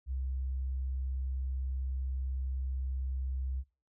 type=tone; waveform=sine; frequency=65.41 Hz; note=C2; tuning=in tune; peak=-32 dBFS; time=0.06-3.64 s; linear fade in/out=50 ms; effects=noise-tail reverb RT60 0.4 s tail -23 dB re dry